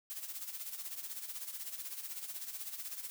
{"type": "noise with tremolo", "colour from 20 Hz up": "blue", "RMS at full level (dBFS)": -41, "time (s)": [0.1, 3.1], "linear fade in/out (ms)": 0, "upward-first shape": "sine", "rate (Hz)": 16, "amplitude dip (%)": 65, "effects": []}